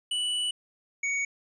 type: tone pair in turn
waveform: square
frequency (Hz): 2960 / 2237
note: F#7 / C#7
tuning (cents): 0 / +15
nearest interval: perfect fourth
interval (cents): 485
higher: first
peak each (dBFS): -27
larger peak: neither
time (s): 0.11-0.51 / 1.03-1.25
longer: first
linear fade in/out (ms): 5
effects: resampled to 22050 Hz